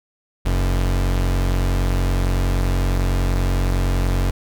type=tone pair together; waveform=square; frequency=45.36 / 92.1 Hz; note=F#1 / F#2; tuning=-34 / -7 cents; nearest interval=octave; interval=1227 cents; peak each=-18 / -24 dBFS; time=0.45-4.31 s; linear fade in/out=10 ms; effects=none